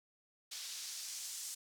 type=noise with band-pass filter sweep; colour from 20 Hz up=white; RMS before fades=-45 dBFS; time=0.51-1.55 s; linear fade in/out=10 ms; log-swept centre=4500 to 7100 Hz; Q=1.4; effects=none